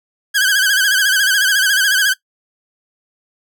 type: tone with vibrato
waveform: sawtooth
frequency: 1581 Hz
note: G6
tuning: 14 cents sharp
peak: -8 dBFS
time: 0.34-2.14 s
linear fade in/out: 20 ms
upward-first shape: sine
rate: 14 Hz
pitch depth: 95 cents each way
effects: noise-tail reverb RT60 0.1 s tail -19 dB re dry